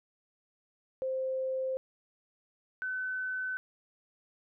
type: tone pair in turn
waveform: sine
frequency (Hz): 523.3 / 1513.8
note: C5 / F#6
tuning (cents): 0 / +39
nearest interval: octave + tritone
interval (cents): 1839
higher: second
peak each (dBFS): -30 / -32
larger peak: first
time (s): 1.02-1.77 / 2.82-3.57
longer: neither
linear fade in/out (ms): 0
effects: none